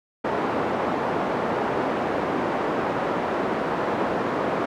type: band-pass noise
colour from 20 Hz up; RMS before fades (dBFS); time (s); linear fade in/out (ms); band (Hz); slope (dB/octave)
pink; -25; 0.24-4.66; 10; 290 to 1100; 12
effects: none